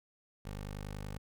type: tone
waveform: 15% pulse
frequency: 50.4 Hz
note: G1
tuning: 49 cents sharp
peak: -34 dBFS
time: 0.45-1.18 s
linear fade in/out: 5 ms
effects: none